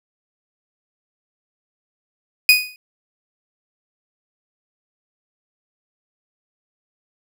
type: tone with exponential decay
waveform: 30% pulse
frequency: 2487 Hz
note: D#7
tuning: 1 cent flat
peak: -3 dBFS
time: 2.49-2.76 s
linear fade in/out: 1 ms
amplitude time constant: 58 ms
effects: none